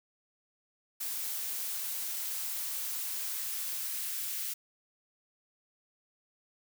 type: noise with high-pass filter sweep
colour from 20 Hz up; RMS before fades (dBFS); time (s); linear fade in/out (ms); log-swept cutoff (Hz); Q
blue; -36; 1-4.54; 10; 230 to 1700; 0.96
effects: none